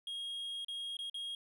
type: tone with dropouts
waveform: triangle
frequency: 3266 Hz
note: G#7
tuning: 30 cents flat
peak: -37 dBFS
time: 0.07-1.35 s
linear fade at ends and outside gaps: 2 ms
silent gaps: 0.647-0.683 / 0.969-0.989 / 1.098-1.143 s
effects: none